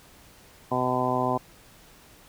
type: harmonic tone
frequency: 126.5 Hz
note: B2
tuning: 42 cents sharp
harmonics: 1 / 2 / 3 / 4 / 5 / 6 / 7 / 8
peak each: -33 / -30 / -32 / -34 / -30 / -30 / -32 / -29 dBFS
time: 0.71-1.38 s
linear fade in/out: 10 ms
effects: pink hiss -53 dBFS RMS until 2.28 s